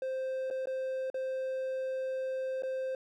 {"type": "tone with dropouts", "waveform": "triangle", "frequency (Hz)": 523.3, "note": "C5", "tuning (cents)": 0, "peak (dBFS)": -30, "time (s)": [0.02, 2.95], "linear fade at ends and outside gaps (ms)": 2, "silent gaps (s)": [[0.502, 0.509], [0.657, 0.671], [1.101, 1.143], [2.623, 2.633]], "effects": []}